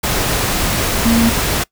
sine tone in noise, 230.1 Hz, A#3, 22 cents flat, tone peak -10 dBFS, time 1.05-1.3 s, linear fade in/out 10 ms, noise pink, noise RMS -17 dBFS, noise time 0.03-1.64 s, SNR +4 dB, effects noise-tail reverb RT60 0.1 s tail -22 dB re dry

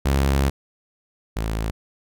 sawtooth tone pair in turn, 68.5 / 54.67 Hz, C#2 / A1, -20 / -10 cents, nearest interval major third, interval 390 cents, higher first, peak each -13 / -19 dBFS, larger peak first, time 0.05-0.5 / 1.36-1.71 s, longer first, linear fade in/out 10 ms, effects none

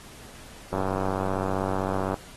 click train, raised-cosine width 1 ms, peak -14 dBFS, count 136, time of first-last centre 0.73-2.142 s, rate 95.6 Hz, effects pink hiss -47 dBFS RMS until 2.36 s + AAC 32 kbps

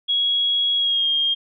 sine tone with pitch glide, 3322 to 3224 Hz, G#7 to G7, 0 to +48 cents, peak -17 dBFS, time 0.08-1.35 s, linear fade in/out 20 ms, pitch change -52 cents, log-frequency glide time 0.76-1.08 s, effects none

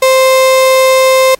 35% pulse tone, 523.3 Hz, C5, in tune, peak -3 dBFS, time 0.02-1.35 s, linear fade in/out 5 ms, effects pink hiss -44 dBFS RMS until 1.39 s + MP3 64 kbps

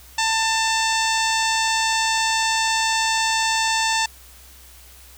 harmonic tone with a mistuned harmonic, 892 Hz, A5, 23 cents sharp, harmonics 1 / 2 / 3 / 4 / 5 / 6 / 7 / 8 / 9, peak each -22 / -25 / -27 / -28 / -29 / -30 / -30 / -31 / -32 dBFS, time 0.18-4.06 s, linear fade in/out 5 ms, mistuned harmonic 7, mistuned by -24 cents, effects added 63 Hz sine -47 dBFS peak until 5.17 s + white hiss -47 dBFS RMS until 5.17 s

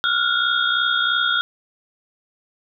sine tone cluster, 1387 / 1450 / 3311 / 3620 Hz, F6 / F#6 / G#7 / A7, -12 / -35 / -6 / +48 cents, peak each -21 / -22 / -23 / -25 dBFS, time 0.04-1.41 s, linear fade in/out 0 ms, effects none

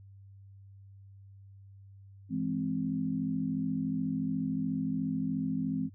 sine chord, E augmented, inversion none, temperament equal, 164.81 / 207.7 / 261.6 Hz, E3 / G#3 / B#3, 0 / 0 / 0 cents, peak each -35 / -35 / -32 dBFS, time 2.29-5.9 s, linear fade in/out 50 ms, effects added 98 Hz sine -50 dBFS peak until 5.94 s

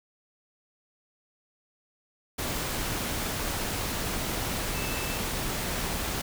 sine tone in noise, 2637 Hz, E7, in tune, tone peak -39 dBFS, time 4.74-5.18 s, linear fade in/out 10 ms, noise pink, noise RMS -31 dBFS, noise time 2.38-6.22 s, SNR -11 dB, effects none

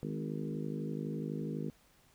harmonic tone with a mistuned harmonic, 52 Hz, G#1, 3 cents sharp, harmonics 3 / 4 / 5 / 6 / 7 / 8 / 9, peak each -39 / -41 / -43 / -45 / -46 / -47 / -48 dBFS, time 0.03-1.7 s, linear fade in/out 0 ms, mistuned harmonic 5, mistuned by -21 cents, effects pink hiss -66 dBFS RMS until 2.14 s

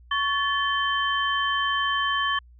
sine tone cluster, 1113 / 1740 / 3098 Hz, C#6 / A6 / G7, +7 / -20 / -21 cents, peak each -25 / -26 / -28 dBFS, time 0.11-2.39 s, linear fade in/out 5 ms, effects added 60 Hz sine -48 dBFS peak until 2.59 s

